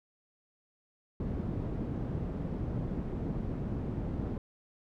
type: low-pass noise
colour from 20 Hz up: white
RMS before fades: -35 dBFS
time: 1.2-4.38 s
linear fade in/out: 2 ms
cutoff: 220 Hz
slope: 12 dB/octave
effects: none